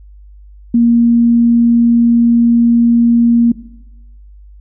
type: tone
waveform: sine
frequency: 234.9 Hz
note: A#3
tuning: 13 cents sharp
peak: -6 dBFS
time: 0.74-3.52 s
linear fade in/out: 5 ms
effects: noise-tail reverb RT60 0.9 s tail -17 dB re dry + added 50 Hz sine -35 dBFS peak until 4.6 s